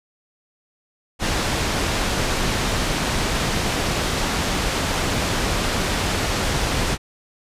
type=low-pass noise; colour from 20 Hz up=pink; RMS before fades=-22 dBFS; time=1.19-6.98 s; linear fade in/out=50 ms; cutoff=7100 Hz; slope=12 dB/octave; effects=resampled to 32000 Hz